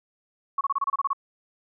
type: tone bursts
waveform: sine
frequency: 1108.7 Hz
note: C#6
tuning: in tune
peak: -21 dBFS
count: 10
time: 0.58-1.132 s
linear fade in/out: 5 ms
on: 30 ms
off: 28 ms
effects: none